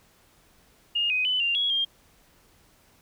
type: tone with pitch steps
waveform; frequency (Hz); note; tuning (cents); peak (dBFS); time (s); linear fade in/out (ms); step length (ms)
sine; 2838 / 2507 / 3009 / 2786 / 3335 / 3208; F7 / D#7 / F#7 / F7 / G#7 / G7; +27 / +12 / +28 / -5 / +7 / +39; -22; 0.95-1.85; 10; 150
effects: pink hiss -60 dBFS RMS until 3.01 s